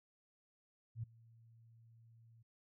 sine tone with ADSR envelope, 114.4 Hz, A#2, 32 cents flat, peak -37 dBFS, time 0.95-2.43 s, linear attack 81 ms, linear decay 10 ms, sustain -24 dB, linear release 12 ms, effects none

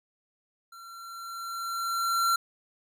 square tone with level ramp, 1364 Hz, F6, 41 cents flat, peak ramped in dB -46 to -22 dBFS, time 0.72-2.36 s, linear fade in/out 5 ms, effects none

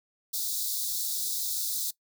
white high-pass noise, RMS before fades -31 dBFS, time 0.33-1.91 s, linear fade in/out 10 ms, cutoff 3600 Hz, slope 96 dB/octave, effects noise-tail reverb RT60 0.1 s tail -20 dB re dry

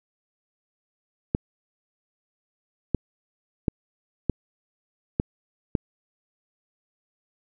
clicks, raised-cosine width 3 ms, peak -8 dBFS, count 6, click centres 1.349 / 2.947 / 3.682 / 4.297 / 5.199 / 5.752 s, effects none

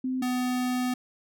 sine / square tone pair in turn, 257.8 / 250.6 Hz, C4 / B3, -26 / +25 cents, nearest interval unison, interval 49 cents, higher first, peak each -26 dBFS, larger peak neither, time 0.04-0.22 / 0.22-0.94 s, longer second, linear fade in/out 5 ms, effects none

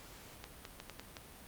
clicks, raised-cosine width 0.2 ms, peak -27 dBFS, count 6, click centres 0.441 / 0.652 / 0.801 / 0.897 / 0.996 / 1.168 s, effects pink hiss -54 dBFS RMS until 1.47 s + Opus 48 kbps

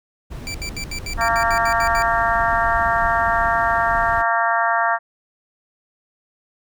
brown noise, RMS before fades -30 dBFS, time 0.3-4.23 s, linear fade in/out 20 ms
20% pulse tone bursts, 2335 Hz, D7, 11 cents flat, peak -22 dBFS, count 11, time 0.47-2.023 s, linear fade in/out 0 ms, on 73 ms, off 75 ms
harmonic tone, 229.6 Hz, A#3, 26 cents flat, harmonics 3 / 4 / 5 / 6 / 7 / 8, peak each -21 / -22 / -23 / -24 / -24 / -25 dBFS, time 1.17-4.99 s, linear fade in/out 50 ms
effects none

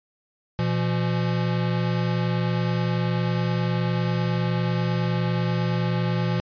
square tone pair together, 120.5 / 170.41 Hz, B2 / F3, -42 / -42 cents, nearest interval tritone, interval 600 cents, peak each -25 / -25 dBFS, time 0.59-6.4 s, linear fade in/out 0 ms, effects resampled to 11025 Hz

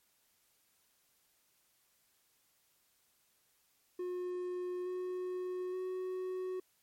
triangle tone with pitch steps, 360 / 365 / 370.1 Hz, F#4 / F#4 / F#4, -47 / -24 / 0 cents, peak -34 dBFS, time 3.99-6.6 s, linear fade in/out 5 ms, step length 870 ms, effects white hiss -73 dBFS RMS until 6.82 s + MP3 64 kbps

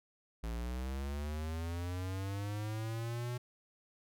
square linear sweep, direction up, 55 to 123.47 Hz, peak -37 dBFS, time 0.43-3.38 s, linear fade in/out 10 ms, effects none

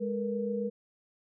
sine tone cluster, 206.2 / 450.7 / 478.1 Hz, G#3 / A4 / A#4, -12 / +42 / +44 cents, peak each -33 / -40 / -32 dBFS, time 0-0.7 s, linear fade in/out 20 ms, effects none

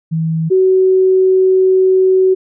sine tone pair in turn, 161.5 / 375.8 Hz, E3 / F#4, -35 / +27 cents, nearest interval octave + minor third, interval 1462 cents, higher second, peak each -13 / -7 dBFS, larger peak second, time 0.11-0.5 / 0.5-2.35 s, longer second, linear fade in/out 20 ms, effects none

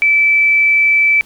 sine tone, 2316 Hz, D7, 25 cents flat, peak -8 dBFS, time 0.02-1.21 s, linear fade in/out 0 ms, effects pink hiss -45 dBFS RMS until 1.25 s

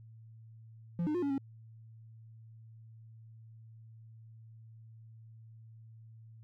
triangle tone with pitch steps, 171.6 / 303 / 355.8 / 282.5 / 273.4 Hz, F3 / D#4 / F4 / C#4 / C#4, -30 / -46 / +32 / +33 / -24 cents, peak -28 dBFS, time 0.99-1.38 s, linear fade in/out 2 ms, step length 78 ms, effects added 112 Hz sine -51 dBFS peak until 6.43 s

